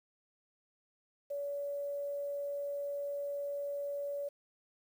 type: tone with quantisation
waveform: sine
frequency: 569 Hz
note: C#5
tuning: 45 cents sharp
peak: -35 dBFS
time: 1.3-4.29 s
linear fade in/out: 10 ms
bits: 10
effects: none